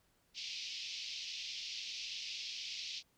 white band-pass noise, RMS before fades -44 dBFS, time 0.34-3.03 s, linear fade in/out 50 ms, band 2400 to 5500 Hz, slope 48 dB/octave, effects pink hiss -74 dBFS RMS until 3.17 s

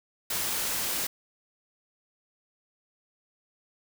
white noise, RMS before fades -30 dBFS, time 0.3-1.07 s, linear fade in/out 5 ms, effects none

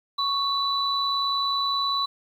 sine tone pair together, 1108.7 / 3965 Hz, C#6 / B7, 0 / +6 cents, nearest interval octave + minor seventh, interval 2206 cents, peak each -25 dBFS, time 0.18-2.06 s, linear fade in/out 10 ms, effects 9-bit

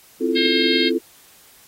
sine chord, F major seventh, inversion second, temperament equal, 261.6 / 329.6 / 349.2 / 440 Hz, C4 / E4 / F4 / A4, 0 / 0 / 0 / 0 cents, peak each -23 dBFS, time 0.2-0.99 s, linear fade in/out 20 ms
harmonic tone, 534 Hz, C5, 35 cents sharp, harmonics 3 / 4 / 5 / 6 / 7 / 8 / 9, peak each -31 / -24 / -32 / -24 / -25 / -26 / -33 dBFS, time 0.35-0.9 s, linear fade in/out 20 ms
effects white hiss -50 dBFS RMS until 1.67 s + AAC 48 kbps

